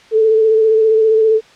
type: tone with vibrato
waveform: sine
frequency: 440 Hz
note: A4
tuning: in tune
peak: -8 dBFS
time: 0.11-1.41 s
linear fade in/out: 50 ms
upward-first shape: sine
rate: 15 Hz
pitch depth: 26 cents each way
effects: white hiss -44 dBFS RMS until 1.55 s + low-pass 4000 Hz 12 dB/octave